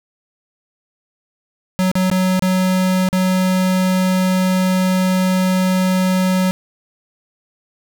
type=tone with dropouts; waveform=square; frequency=185.6 Hz; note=F#3; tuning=6 cents sharp; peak=-14 dBFS; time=1.79-6.51 s; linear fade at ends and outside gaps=0 ms; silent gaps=1.915-1.954 / 2.1-2.114 / 2.394-2.423 / 3.088-3.129 s; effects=none